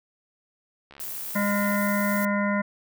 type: click train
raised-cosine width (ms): 0.3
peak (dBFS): -30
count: 61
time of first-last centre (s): 0.91-1.76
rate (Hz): 70.6
type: noise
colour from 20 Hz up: violet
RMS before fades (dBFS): -34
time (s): 1-2.25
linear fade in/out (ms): 0
type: harmonic tone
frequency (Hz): 203.3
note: G#3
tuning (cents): -37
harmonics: 1 / 3 / 5 / 7 / 9 / 10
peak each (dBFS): -24 / -29 / -31 / -32 / -34 / -34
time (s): 1.35-2.62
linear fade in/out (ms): 10
effects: none